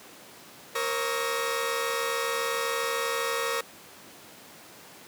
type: tone cluster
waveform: sawtooth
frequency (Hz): 466.5 / 539 / 933 / 1125 / 1284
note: A#4 / C#5 / A#5 / C#6 / E6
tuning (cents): +1 / -49 / +1 / +25 / -46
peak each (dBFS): -27 / -30 / -28 / -31 / -31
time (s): 0.75-3.61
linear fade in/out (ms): 5
effects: pink hiss -48 dBFS RMS until 5.07 s + high-pass 200 Hz 12 dB/octave